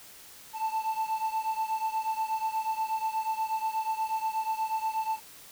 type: beating tone pair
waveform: triangle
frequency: 880 / 888.3 Hz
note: A5 / A5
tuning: 0 / +16 cents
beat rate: 8.3 Hz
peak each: -28 / -31 dBFS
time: 0.53-5.2 s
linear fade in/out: 50 ms
effects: white hiss -50 dBFS RMS until 5.51 s